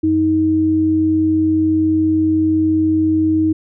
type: tone pair together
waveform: sine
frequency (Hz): 93.62 / 314.9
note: F#2 / D#4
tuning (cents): +21 / +21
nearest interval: octave + major sixth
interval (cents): 2100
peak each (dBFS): -23 / -12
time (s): 0.03-3.53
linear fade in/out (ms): 10
effects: none